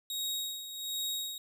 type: tone with tremolo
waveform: sawtooth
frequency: 3776 Hz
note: A#7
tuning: 22 cents sharp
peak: -29 dBFS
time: 0.1-1.38 s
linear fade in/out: 2 ms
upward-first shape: sine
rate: 1.3 Hz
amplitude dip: 65%
effects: none